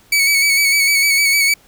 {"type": "tone with vibrato", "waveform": "sawtooth", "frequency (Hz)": 2250, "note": "C#7", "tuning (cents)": 25, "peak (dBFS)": -8, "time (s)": [0.12, 1.54], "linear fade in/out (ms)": 5, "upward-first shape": "square", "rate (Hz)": 6.6, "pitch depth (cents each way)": 31, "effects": ["pink hiss -50 dBFS RMS until 1.67 s"]}